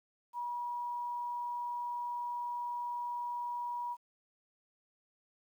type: tone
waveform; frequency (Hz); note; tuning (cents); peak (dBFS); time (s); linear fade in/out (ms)
sine; 964; B5; -42; -35; 0.33-3.97; 50
effects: 11-bit